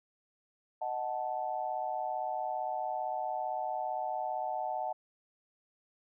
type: chord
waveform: sine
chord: D# diminished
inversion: none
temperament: equal with one note detuned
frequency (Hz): 622.3 / 740 / 875.4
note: D#5 / F#5 / A5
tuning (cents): 0 / 0 / -9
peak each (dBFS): -39 / -35 / -37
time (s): 0.81-4.93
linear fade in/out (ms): 10
effects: none

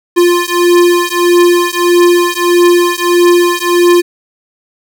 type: beating tone pair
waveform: square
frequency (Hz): 349.2 / 350.8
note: F4 / F4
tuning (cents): 0 / +8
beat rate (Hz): 1.6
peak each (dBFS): -10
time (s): 0.16-4.02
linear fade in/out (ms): 20
effects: none

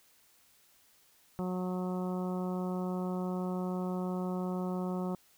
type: harmonic tone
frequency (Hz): 182.6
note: F#3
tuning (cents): -23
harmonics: 1 / 2 / 3 / 4 / 5 / 6 / 7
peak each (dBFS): -33 / -39 / -43 / -45 / -47 / -49 / -50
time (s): 1.39-5.15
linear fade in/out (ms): 0
effects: white hiss -65 dBFS RMS until 5.37 s

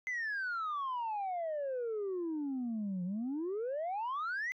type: exponential two-way sweep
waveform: sine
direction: down then up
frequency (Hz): 2065 to 174.61 to 2065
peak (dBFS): -32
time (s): 0.07-4.52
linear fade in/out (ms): 0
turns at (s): 3.04
effects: tanh soft clip ceiling -32 dBFS

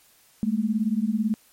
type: beating tone pair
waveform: sine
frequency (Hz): 207.7 / 225.7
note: G#3 / A3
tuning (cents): 0 / +44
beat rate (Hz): 18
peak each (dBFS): -24 / -24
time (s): 0.43-1.34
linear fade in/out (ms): 0
effects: white hiss -58 dBFS RMS until 1.52 s + MP3 64 kbps

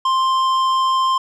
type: tone with tanh clipping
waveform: sine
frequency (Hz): 1049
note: C6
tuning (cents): +4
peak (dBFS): -16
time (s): 0.05-1.18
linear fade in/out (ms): 5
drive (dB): 11
effects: none

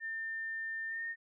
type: tone with pitch glide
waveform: sine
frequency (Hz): 1800 to 1833.6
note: A6 to A#6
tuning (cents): +39 to -29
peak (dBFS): -36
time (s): 0-1.16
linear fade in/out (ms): 50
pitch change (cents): +32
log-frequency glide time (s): 0.88-1.04
effects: none

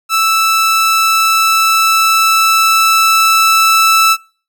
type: tone with level ramp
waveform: sawtooth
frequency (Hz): 1318.5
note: E6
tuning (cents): 0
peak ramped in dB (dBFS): -6 to -3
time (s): 0.09-4.17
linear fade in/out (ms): 50
effects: noise-tail reverb RT60 0.4 s tail -25 dB re dry

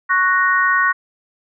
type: chord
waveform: sine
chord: F# major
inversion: second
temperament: equal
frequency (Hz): 1108.7 / 1480 / 1864.7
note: C#6 / F#6 / A#6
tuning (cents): 0 / 0 / 0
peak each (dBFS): -17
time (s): 0.09-0.93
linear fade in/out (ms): 20
effects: none

